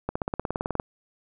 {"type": "accelerating click train", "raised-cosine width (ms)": 1, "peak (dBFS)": -13, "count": 14, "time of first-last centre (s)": [0.09, 0.798], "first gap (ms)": 65, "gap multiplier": 0.97, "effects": []}